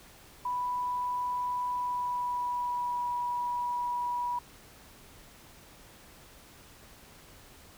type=tone with pitch glide; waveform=sine; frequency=987.8 to 972.5 Hz; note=B5 to B5; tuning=0 to -27 cents; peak=-29 dBFS; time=0.45-4.39 s; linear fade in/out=5 ms; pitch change=-27 cents; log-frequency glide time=1.69-3.08 s; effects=pink hiss -54 dBFS RMS until 7.77 s